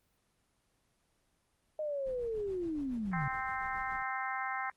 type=linear sweep; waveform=sine; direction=down; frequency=622.3 to 130.9 Hz; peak=-33 dBFS; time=1.79-3.28 s; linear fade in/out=2 ms
type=noise with tremolo; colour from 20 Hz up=brown; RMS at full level=-49 dBFS; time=2.06-4.03 s; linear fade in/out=5 ms; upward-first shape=sine; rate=7.1 Hz; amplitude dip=65%
type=harmonic tone; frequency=261.6 Hz; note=C4; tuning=in tune; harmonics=3 / 4 / 5 / 6 / 7 / 8; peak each=-39 / -40 / -41 / -42 / -42 / -43 dBFS; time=3.13-4.7 s; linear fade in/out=2 ms
effects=pink hiss -75 dBFS RMS until 4.76 s + Opus 24 kbps